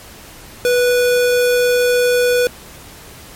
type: tone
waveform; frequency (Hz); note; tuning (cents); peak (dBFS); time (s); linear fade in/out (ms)
square; 491.2; B4; -9; -12; 0.65-2.47; 0
effects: pink hiss -38 dBFS RMS until 3.35 s + MP3 64 kbps